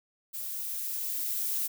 violet noise with level ramp, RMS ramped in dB -37 to -30 dBFS, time 0.33-1.68 s, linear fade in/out 20 ms, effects none

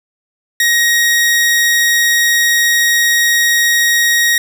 sawtooth tone, 1883 Hz, A#6, 17 cents sharp, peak -6 dBFS, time 0.6-4.38 s, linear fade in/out 2 ms, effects none

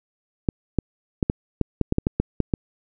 clicks, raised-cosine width 3 ms, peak -6 dBFS, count 12, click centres 0.488 / 0.787 / 1.228 / 1.299 / 1.613 / 1.813 / 1.924 / 1.984 / 2.069 / 2.2 / 2.403 / 2.538 s, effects none

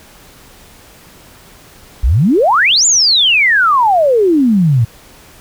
sine exponential two-way sweep, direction up then down, 49.82 to 7330 to 108.4 Hz, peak -7 dBFS, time 2.03-4.85 s, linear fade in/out 10 ms, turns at 2.86 s, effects pink hiss -41 dBFS RMS until 5.4 s

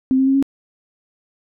sine tone with pitch steps, 261.6 / 265.7 / 269.9 / 274.1 Hz, C4 / C4 / C#4 / C#4, 0 / +27 / -46 / -19 cents, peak -12 dBFS, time 0.11-0.426 s, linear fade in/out 0 ms, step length 79 ms, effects none

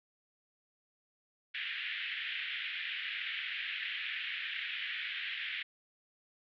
pink band-pass noise, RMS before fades -39 dBFS, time 1.54-5.63 s, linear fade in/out 10 ms, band 1700 to 3400 Hz, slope 48 dB/octave, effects none

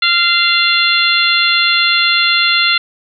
harmonic tone, 692 Hz, F5, 16 cents flat, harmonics 2 / 3 / 4 / 5 / 6, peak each -16 / -16 / -16 / -16 / -16 dBFS, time 0.02-2.78 s, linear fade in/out 5 ms, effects none

